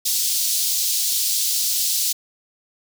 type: high-pass noise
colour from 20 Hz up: pink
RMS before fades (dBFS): -21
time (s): 0.05-2.13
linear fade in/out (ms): 10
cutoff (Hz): 4100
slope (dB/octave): 24
effects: none